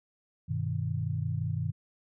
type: chord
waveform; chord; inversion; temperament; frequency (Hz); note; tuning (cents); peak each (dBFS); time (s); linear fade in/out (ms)
sine; G augmented; none; equal; 98 / 123.47 / 155.56; G2 / B2 / D#3; 0 / 0 / 0; -33; 0.48-1.72; 20
effects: none

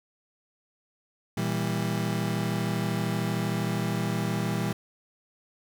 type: chord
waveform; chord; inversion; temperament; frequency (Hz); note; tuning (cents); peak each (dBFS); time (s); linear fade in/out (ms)
35% pulse; E diminished; second; just; 118.67 / 164.81 / 197.78; Bb2 / E3 / G3; +31 / 0 / +16; -29; 1.37-4.73; 5
effects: none

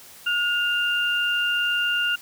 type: tone pair together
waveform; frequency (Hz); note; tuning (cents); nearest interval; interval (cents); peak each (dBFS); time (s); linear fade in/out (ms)
sine; 1436.3 / 2794; F6 / F7; +48 / 0; octave; 1152; -23; 0.26-2.16; 10
effects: white hiss -46 dBFS RMS until 2.21 s

